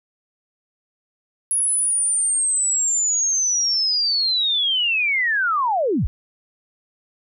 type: linear sweep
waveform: sine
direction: down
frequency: 10548 to 31.63 Hz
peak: -17 dBFS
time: 1.51-6.07 s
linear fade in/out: 0 ms
effects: none